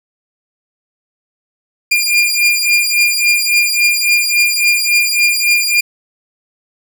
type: beating tone pair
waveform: sawtooth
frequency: 2405 / 2408.6 Hz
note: D7 / D7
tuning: +41 / +43 cents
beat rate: 3.6 Hz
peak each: -10 dBFS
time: 1.91-5.81 s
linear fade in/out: 10 ms
effects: none